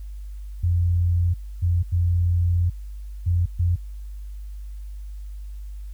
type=tone bursts at uneven times; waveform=sine; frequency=87.31 Hz; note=F2; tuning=in tune; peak=-17 dBFS; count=5; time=0.63-1.34 / 1.62-1.83 / 1.92-2.7 / 3.26-3.46 / 3.59-3.76 s; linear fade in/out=10 ms; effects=added 50 Hz sine -32 dBFS peak until 5.93 s + white hiss -61 dBFS RMS until 5.93 s